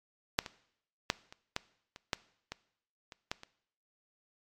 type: clicks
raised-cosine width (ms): 0.2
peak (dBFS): -7 / -23 / -9 / -30 / -14 / -29 / -12 / -21 / -29 / -16 / -29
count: 11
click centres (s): 0.389 / 0.462 / 1.101 / 1.325 / 1.564 / 1.961 / 2.132 / 2.52 / 3.122 / 3.315 / 3.434
effects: noise-tail reverb RT60 0.7 s tail -20 dB re dry + MP3 96 kbps